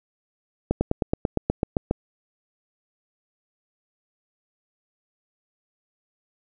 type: slowing click train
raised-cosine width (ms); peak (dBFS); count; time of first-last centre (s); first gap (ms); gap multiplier
2; -7; 11; 0.71-1.911; 100; 1.04
effects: none